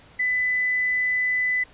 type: tone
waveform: sine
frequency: 2000 Hz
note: B6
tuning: 21 cents sharp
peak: -20 dBFS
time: 0.19-1.64 s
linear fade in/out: 10 ms
effects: pink hiss -51 dBFS RMS until 1.73 s + resampled to 8000 Hz